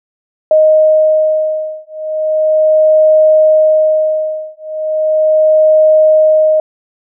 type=beating tone pair; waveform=sine; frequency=622.3 / 622.67 Hz; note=D#5 / D#5; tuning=0 / +1 cents; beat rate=0.37 Hz; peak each=-10 dBFS; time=0.51-6.6 s; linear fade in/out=2 ms; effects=none